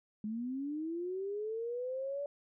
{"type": "linear sweep", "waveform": "sine", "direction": "up", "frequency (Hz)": [207.7, 578], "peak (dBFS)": -35, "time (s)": [0.24, 2.26], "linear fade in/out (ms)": 2, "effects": []}